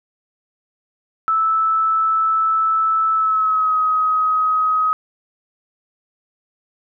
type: tone with pitch glide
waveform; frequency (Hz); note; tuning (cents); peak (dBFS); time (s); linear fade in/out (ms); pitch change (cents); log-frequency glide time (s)
sine; 1312 to 1264.4; E6 to D#6; -9 to +27; -14; 1.28-4.93; 0; -64; 3.13-3.76
effects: none